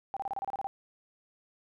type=tone bursts; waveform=sine; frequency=787 Hz; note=G5; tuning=7 cents sharp; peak=-31 dBFS; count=10; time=0.14-0.67 s; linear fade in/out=0 ms; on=26 ms; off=30 ms; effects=none